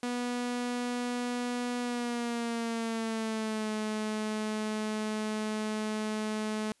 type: tone with pitch glide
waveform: sawtooth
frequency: 244.3 to 215.1 Hz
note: B3 to A3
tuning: -19 to -39 cents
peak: -27 dBFS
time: 0.03-6.72 s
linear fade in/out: 2 ms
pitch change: -220 cents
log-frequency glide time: 1.8-3.7 s
effects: white hiss -69 dBFS RMS until 6.8 s + resampled to 24000 Hz